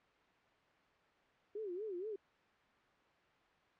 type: tone with vibrato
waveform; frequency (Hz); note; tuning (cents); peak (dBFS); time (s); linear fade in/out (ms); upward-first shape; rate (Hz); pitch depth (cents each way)
sine; 392; G4; 0; -40; 1.55-2.16; 5; sine; 4.2; 210
effects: white hiss -69 dBFS RMS until 3.79 s + low-pass 2000 Hz 12 dB/octave